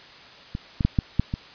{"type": "clicks", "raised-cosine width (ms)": 5, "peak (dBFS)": [-16, -11, -6, -7, -6, -14], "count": 6, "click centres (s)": [0.551, 0.808, 0.85, 0.988, 1.196, 1.339], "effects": ["white hiss -46 dBFS RMS until 1.54 s", "resampled to 11025 Hz"]}